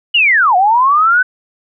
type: linear two-way sweep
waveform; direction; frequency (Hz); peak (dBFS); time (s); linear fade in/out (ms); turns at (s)
sine; down then up; 2964 to 705 to 1527; -7; 0.14-1.23; 10; 0.56
effects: none